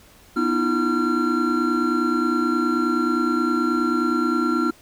triangle tone cluster, 245.6 / 309 / 338.5 / 1370 Hz, B3 / D#4 / E4 / F6, -9 / -12 / +46 / -34 cents, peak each -22 dBFS, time 0.36-4.71 s, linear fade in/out 10 ms, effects pink hiss -51 dBFS RMS until 4.81 s

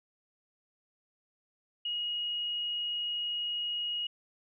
sine tone, 2887 Hz, F#7, 43 cents flat, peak -31 dBFS, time 1.85-4.07 s, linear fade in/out 5 ms, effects none

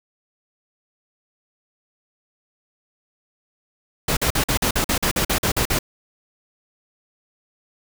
pink noise bursts, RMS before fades -20 dBFS, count 13, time 4.08-5.789 s, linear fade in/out 5 ms, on 89 ms, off 46 ms, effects none

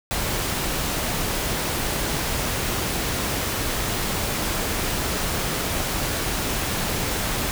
pink noise, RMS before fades -25 dBFS, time 0.11-7.51 s, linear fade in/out 0 ms, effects none

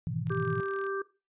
sine chord, E major seventh, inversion first, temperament equal, 103.83 / 123.47 / 155.56 / 164.81 Hz, G#2 / B2 / D#3 / E3, 0 / 0 / 0 / 0 cents, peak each -38 / -35 / -36 / -35 dBFS, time 0.07-0.6 s, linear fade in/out 0 ms
click train, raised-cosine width 0.2 ms, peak -33 dBFS, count 24, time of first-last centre 0.27-0.866 s, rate 38.6 Hz
harmonic tone, 392 Hz, G4, in tune, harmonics 1 / 3 / 4, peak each -32 / -37 / -38 dBFS, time 0.3-1.02 s, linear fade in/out 5 ms
effects noise-tail reverb RT60 0.3 s tail -18 dB re dry + resampled to 8000 Hz

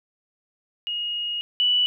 sine tone pair in turn, 2873 / 2959 Hz, F7 / F#7, +48 / -1 cents, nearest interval minor second, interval 51 cents, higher second, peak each -25 / -17 dBFS, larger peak second, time 0.87-1.41 / 1.6-1.86 s, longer first, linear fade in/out 0 ms, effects none

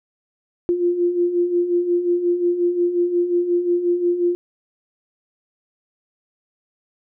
sine beating tone pair, 346 / 351.6 Hz, F4 / F4, -16 / +12 cents, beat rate 5.6 Hz, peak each -24 / -17 dBFS, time 0.69-4.35 s, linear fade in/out 0 ms, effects none

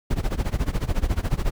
brown noise with tremolo, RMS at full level -20 dBFS, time 0.1-1.51 s, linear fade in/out 10 ms, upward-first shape sine, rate 14 Hz, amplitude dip 90%, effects none

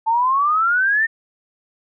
sine exponential sweep, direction up, 880 to 1838 Hz, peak -14 dBFS, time 0.06-1.07 s, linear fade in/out 20 ms, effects none

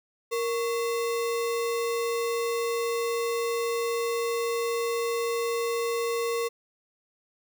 sine tone with sample-and-hold, 466.2 Hz, A#4, in tune, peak -25 dBFS, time 0.31-6.49 s, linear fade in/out 20 ms, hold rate 1575 Hz, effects none

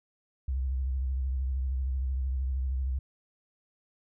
sine tone with vibrato, 65.41 Hz, C2, in tune, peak -27 dBFS, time 0.48-2.99 s, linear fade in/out 5 ms, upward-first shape triangle, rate 13 Hz, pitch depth 93 cents each way, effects none

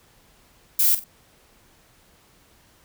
violet noise with echo, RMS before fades -18 dBFS, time 0.79-0.95 s, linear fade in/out 5 ms, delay 46 ms, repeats 2, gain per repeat -12 dB, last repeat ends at 1.042 s, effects pink hiss -57 dBFS RMS until 2.84 s

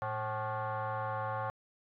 sine tone with frequency modulation, 112.2 Hz, A2, 34 cents sharp, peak -32 dBFS, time 0.02-1.5 s, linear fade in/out 0 ms, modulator 325 Hz, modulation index 3.7, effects tanh soft clip ceiling -28 dBFS

